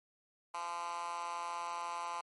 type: tone with high-pass filter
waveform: 10% pulse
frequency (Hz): 171.7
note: F3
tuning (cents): -29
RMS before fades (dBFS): -40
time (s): 0.54-2.21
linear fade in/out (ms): 5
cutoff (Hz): 980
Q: 4
effects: MP3 48 kbps